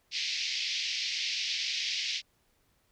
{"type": "band-pass noise", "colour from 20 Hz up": "white", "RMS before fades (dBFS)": -33, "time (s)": [0.11, 2.22], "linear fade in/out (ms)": 50, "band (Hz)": [2100, 5500], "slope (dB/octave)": 48, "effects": ["pink hiss -71 dBFS RMS until 2.91 s"]}